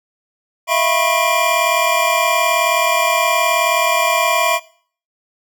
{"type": "tone cluster", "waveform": "square", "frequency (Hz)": [645, 684, 986, 1088, 2389], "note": ["E5", "F5", "B5", "C#6", "D7"], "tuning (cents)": [-38, -36, -3, -33, 29], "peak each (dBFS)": -21, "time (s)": [0.67, 4.6], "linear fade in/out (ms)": 50, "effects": ["noise-tail reverb RT60 0.5 s tail -20 dB re dry"]}